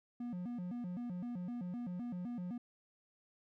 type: tone with vibrato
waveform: triangle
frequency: 207.7 Hz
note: G#3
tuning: in tune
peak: -37 dBFS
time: 0.2-2.58 s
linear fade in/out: 5 ms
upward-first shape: square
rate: 3.9 Hz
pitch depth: 260 cents each way
effects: none